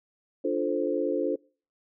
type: chord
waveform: sine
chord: D minor seventh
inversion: none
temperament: equal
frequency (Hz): 293.7 / 349.2 / 440 / 523.3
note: D4 / F4 / A4 / C5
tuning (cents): 0 / 0 / 0 / 0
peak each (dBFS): -30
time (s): 0.44-1.36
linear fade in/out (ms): 10
effects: noise-tail reverb RT60 0.4 s tail -24 dB re dry